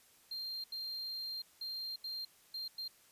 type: tone bursts at uneven times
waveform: triangle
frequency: 4186 Hz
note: C8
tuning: in tune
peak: -38 dBFS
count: 6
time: 0.31-0.64 / 0.72-1.42 / 1.61-1.96 / 2.04-2.25 / 2.54-2.68 / 2.78-2.88 s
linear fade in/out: 5 ms
effects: white hiss -65 dBFS RMS until 3.11 s + resampled to 32000 Hz